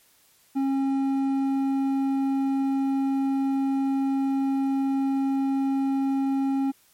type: tone with hard clipping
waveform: sine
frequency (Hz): 271.3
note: C#4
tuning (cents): -37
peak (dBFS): -23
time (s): 0.55-6.72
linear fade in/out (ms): 20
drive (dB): 6
effects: white hiss -60 dBFS RMS until 6.93 s + MP3 64 kbps